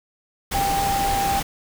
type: tone in noise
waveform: sine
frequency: 792 Hz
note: G5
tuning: 18 cents sharp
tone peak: -20 dBFS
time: 0.54-1.4 s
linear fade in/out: 10 ms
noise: pink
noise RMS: -26 dBFS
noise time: 0.51-1.43 s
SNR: +3 dB
effects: none